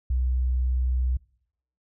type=tone; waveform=sine; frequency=63 Hz; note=B1; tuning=35 cents sharp; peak=-21 dBFS; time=0.1-1.17 s; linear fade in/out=5 ms; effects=noise-tail reverb RT60 0.7 s tail -25 dB re dry